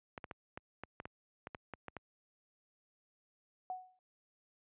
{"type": "clicks", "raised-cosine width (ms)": 0.5, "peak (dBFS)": -28, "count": 12, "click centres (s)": [0.178, 0.242, 0.312, 0.575, 0.836, 1.001, 1.055, 1.471, 1.548, 1.737, 1.883, 1.967]}
{"type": "tone with exponential decay", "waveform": "sine", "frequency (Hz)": 740, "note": "F#5", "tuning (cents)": 0, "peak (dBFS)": -35, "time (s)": [3.7, 3.99], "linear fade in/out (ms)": 1, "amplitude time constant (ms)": 61}
{"effects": ["high-pass 60 Hz 12 dB/octave", "resampled to 8000 Hz"]}